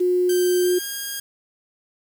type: tone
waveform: sine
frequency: 360 Hz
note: F#4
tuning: 47 cents flat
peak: -16 dBFS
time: 0-0.79 s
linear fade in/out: 10 ms
type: tone with pitch glide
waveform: 5% pulse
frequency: 1568 to 1624.2 Hz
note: G6 to G#6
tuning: 0 to -39 cents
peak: -17 dBFS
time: 0.29-1.2 s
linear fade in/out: 5 ms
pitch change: +61 cents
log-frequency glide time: 0.6-0.84 s
effects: 7-bit